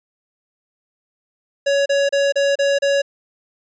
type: tone bursts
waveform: square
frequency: 560 Hz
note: C#5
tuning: 18 cents sharp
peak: -15 dBFS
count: 6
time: 1.66-3.02 s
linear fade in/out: 10 ms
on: 200 ms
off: 32 ms
effects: resampled to 16000 Hz